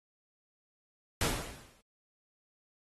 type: noise with exponential decay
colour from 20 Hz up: pink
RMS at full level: -28 dBFS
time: 1.21-1.81 s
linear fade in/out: 2 ms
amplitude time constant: 130 ms
effects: AAC 32 kbps